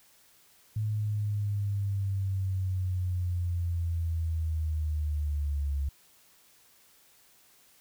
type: linear sweep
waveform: sine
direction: down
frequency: 107.9 to 69.3 Hz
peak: -27 dBFS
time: 0.76-5.89 s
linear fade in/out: 5 ms
effects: white hiss -61 dBFS RMS until 7.8 s